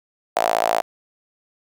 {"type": "tone with high-pass filter", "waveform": "sawtooth", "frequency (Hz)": 55.5, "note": "A1", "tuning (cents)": 16, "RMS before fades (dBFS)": -20, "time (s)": [0.36, 0.82], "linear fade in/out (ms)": 10, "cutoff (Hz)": 690, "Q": 5.8, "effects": []}